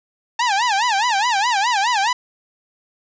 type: tone with vibrato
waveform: sawtooth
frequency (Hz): 880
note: A5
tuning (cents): 0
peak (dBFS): -12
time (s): 0.39-2.13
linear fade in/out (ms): 5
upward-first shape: sine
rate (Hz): 4.8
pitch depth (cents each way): 220
effects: resampled to 16000 Hz + 7-bit